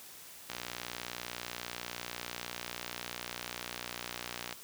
click train, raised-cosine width 0.2 ms, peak -20 dBFS, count 243, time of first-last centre 0.5-4.527 s, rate 60.1 Hz, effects white hiss -51 dBFS RMS until 4.63 s + high-pass 60 Hz 12 dB/octave

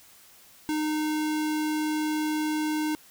square tone, 306.8 Hz, D#4, 24 cents flat, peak -26 dBFS, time 0.69-2.95 s, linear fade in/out 0 ms, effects white hiss -54 dBFS RMS until 3.1 s

